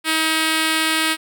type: tone with notch filter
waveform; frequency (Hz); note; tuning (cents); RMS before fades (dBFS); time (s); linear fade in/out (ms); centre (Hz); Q
5% pulse; 318; D#4; +38; -19; 0.04-1.17; 50; 730; 1.2
effects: none